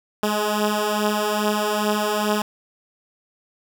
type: beating tone pair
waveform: 10% pulse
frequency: 208.6 / 211 Hz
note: G#3 / G#3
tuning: +8 / +28 cents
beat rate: 2.4 Hz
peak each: -17 / -13 dBFS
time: 0.23-2.42 s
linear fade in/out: 2 ms
effects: none